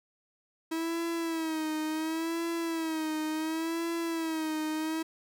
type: tone with vibrato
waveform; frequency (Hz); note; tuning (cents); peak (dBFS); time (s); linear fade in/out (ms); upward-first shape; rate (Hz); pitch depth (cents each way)
45% pulse; 322.5; E4; -38; -30; 0.71-5.03; 10; sine; 0.7; 69
effects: none